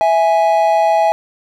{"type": "tone pair together", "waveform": "triangle", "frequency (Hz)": [658.1, 831], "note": ["E5", "G#5"], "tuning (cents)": [-3, 1], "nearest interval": "major third", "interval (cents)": 404, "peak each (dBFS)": -11, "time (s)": [0.01, 1.12], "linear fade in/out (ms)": 0, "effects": []}